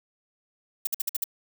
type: noise bursts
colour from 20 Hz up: violet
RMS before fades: -26 dBFS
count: 6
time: 0.85-1.241 s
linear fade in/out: 5 ms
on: 21 ms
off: 53 ms
effects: none